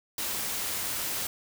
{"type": "noise", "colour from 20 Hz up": "white", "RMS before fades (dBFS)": -32, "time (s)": [0.18, 1.27], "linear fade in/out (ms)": 2, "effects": []}